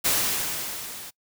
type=noise with level ramp; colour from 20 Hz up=white; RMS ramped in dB=-21 to -40 dBFS; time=0.04-1.11 s; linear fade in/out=20 ms; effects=noise-tail reverb RT60 0.1 s tail -24 dB re dry